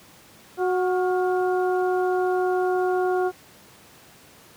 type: harmonic tone with a mistuned harmonic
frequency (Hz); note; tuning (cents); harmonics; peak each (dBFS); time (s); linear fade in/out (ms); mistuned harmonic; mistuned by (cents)
366.9; F#4; -15; 1 / 2 / 3 / 4; -21 / -26 / -35 / -33; 0.57-3.32; 50; 4; -60
effects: pink hiss -50 dBFS RMS until 4.56 s + high-pass 100 Hz 12 dB/octave